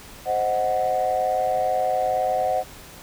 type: chord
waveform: sine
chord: C diminished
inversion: none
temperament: equal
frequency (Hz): 523.3 / 622.3 / 740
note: C5 / Eb5 / Gb5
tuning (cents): 0 / 0 / 0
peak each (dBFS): -25 / -25 / -21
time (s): 0.25-2.64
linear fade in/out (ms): 50
effects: tanh soft clip ceiling -13 dBFS + pink hiss -43 dBFS RMS until 3.02 s